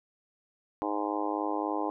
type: harmonic tone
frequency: 103.6 Hz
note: G#2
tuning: 4 cents flat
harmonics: 3 / 4 / 5 / 6 / 7 / 8 / 9 / 10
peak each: -33 / -38 / -38 / -40 / -39 / -35 / -39 / -38 dBFS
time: 0.82-1.9 s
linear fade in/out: 0 ms
effects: none